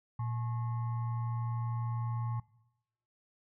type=tone with frequency modulation; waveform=sine; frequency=116.54 Hz; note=A#2; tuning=in tune; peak=-32 dBFS; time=0.19-2.4 s; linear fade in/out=5 ms; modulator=971 Hz; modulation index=0.39; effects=noise-tail reverb RT60 0.9 s tail -21 dB re dry